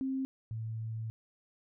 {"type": "tone pair in turn", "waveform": "sine", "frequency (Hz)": [265.6, 111.67], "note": ["C4", "A2"], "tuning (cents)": [26, 26], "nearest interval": "octave + minor third", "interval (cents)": 1500, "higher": "first", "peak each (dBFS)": [-31, -35], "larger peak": "first", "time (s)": [[0.01, 0.25], [0.51, 1.1]], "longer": "second", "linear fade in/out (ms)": 0, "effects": []}